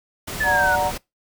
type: noise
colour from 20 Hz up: pink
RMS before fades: -30 dBFS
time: 0.27-0.98 s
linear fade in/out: 10 ms
type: linear sweep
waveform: sine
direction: down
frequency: 1760 to 1443 Hz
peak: -18 dBFS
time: 0.4-0.76 s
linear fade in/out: 10 ms
type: chord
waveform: sine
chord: D augmented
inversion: none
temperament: equal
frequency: 587.3 / 740 / 932.3 Hz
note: D5 / F#5 / A#5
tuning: 0 / 0 / 0 cents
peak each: -24 / -22 / -22 dBFS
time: 0.43-0.92 s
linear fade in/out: 50 ms
effects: noise-tail reverb RT60 0.2 s tail -23 dB re dry